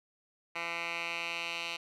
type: tone with band-pass filter sweep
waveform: 10% pulse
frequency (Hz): 169.1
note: E3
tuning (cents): +44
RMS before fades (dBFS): -37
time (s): 0.55-1.77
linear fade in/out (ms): 10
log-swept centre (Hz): 2000 to 3100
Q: 2.4
effects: none

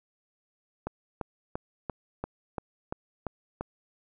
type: click train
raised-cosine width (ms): 1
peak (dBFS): -18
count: 9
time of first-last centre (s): 0.87-3.61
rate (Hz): 2.92
effects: none

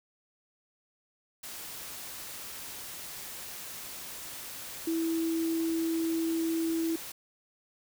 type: tone in noise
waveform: sine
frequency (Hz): 327.9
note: E4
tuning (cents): -9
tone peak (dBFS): -27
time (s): 4.87-6.96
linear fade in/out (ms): 5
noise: white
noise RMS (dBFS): -42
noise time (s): 1.43-7.12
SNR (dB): +12
effects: none

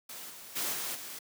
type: noise with level steps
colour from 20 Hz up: white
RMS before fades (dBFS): -44 / -48 / -33 / -36 / -43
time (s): 0.09-1.19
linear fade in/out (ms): 5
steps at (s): 0.29 / 0.55 / 0.72 / 0.94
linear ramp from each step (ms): 20
effects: high-pass 150 Hz 12 dB/octave

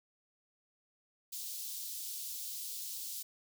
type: high-pass noise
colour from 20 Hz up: white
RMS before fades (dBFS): -42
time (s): 1.32-3.23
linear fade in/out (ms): 10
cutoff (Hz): 3700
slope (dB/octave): 24
effects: none

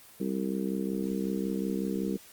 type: harmonic tone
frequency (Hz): 65.41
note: C2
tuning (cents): 0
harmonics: 3 / 4 / 5 / 6 / 7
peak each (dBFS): -31 / -36 / -35 / -38 / -38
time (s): 0.2-2.17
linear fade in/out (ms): 5
effects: white hiss -53 dBFS RMS until 2.32 s + Opus 24 kbps

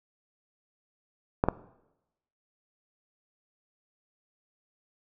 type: clicks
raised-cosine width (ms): 1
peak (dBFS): -8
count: 2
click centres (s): 1.439 / 1.486
effects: noise-tail reverb RT60 0.9 s tail -18 dB re dry

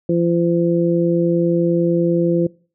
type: harmonic tone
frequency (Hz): 170.7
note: F3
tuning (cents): -39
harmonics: 1 / 2 / 3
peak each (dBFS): -18 / -17 / -21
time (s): 0.09-2.47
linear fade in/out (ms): 5
effects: noise-tail reverb RT60 0.4 s tail -23 dB re dry

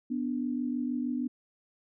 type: tone pair together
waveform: sine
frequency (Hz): 247.3 / 293.7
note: B3 / D4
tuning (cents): +3 / 0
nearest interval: minor third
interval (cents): 297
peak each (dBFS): -30 / -34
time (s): 0.1-1.28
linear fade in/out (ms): 10
effects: none

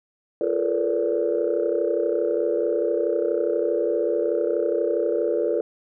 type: tone cluster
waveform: sine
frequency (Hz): 344.9 / 428.1 / 460.1 / 492.8 / 577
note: F4 / A4 / A#4 / B4 / D5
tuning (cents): -22 / -47 / -23 / -4 / -31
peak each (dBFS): -26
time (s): 0.41-5.61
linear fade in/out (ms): 2
effects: tanh soft clip ceiling -11 dBFS

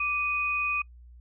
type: tone pair together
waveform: sine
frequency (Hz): 1174.7 / 2489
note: D6 / D#7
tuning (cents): 0 / 0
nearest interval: octave + minor second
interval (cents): 1300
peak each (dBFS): -32 / -26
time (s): 0-0.82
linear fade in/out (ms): 5
effects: noise-tail reverb RT60 0.1 s tail -26 dB re dry + added 60 Hz sine -47 dBFS peak until 1.2 s

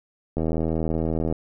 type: click train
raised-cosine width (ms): 2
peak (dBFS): -12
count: 78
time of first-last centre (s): 0.37-1.325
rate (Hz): 80.6
effects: none

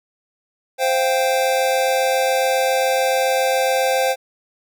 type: chord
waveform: square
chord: C suspended fourth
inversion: none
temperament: just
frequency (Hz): 523.3 / 697.7 / 784.9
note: C5 / F5 / G5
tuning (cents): 0 / -2 / +2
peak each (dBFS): -19 / -24 / -22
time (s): 0.78-4.16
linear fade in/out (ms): 50
effects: none

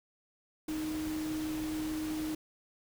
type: tone in noise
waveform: sine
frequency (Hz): 310.6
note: D#4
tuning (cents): -3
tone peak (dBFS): -33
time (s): 0.68-2.35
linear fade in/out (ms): 5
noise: pink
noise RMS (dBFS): -44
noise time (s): 0.68-2.35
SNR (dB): +8
effects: none

